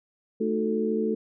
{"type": "harmonic tone with a mistuned harmonic", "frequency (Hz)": 73.42, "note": "D2", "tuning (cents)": 0, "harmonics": [3, 4, 5, 6], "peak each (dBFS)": [-27, -33, -31, -27], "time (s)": [0.4, 1.15], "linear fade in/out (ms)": 10, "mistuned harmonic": 4, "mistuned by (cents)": 90, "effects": []}